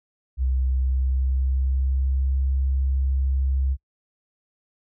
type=tone with pitch glide; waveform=sine; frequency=64.5 to 66.74 Hz; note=C2 to C2; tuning=-24 to +35 cents; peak=-19 dBFS; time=0.37-3.77 s; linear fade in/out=50 ms; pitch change=+59 cents; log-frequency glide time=0.51-2.38 s; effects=noise-tail reverb RT60 0.1 s tail -26 dB re dry